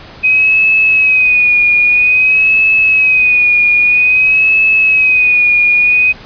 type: tone with vibrato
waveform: sine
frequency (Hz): 2514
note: D#7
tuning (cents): +17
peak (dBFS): -6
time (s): 0.23-6.13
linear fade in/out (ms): 20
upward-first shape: sine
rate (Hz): 0.51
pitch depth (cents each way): 55
effects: pink hiss -34 dBFS RMS until 6.25 s + resampled to 11025 Hz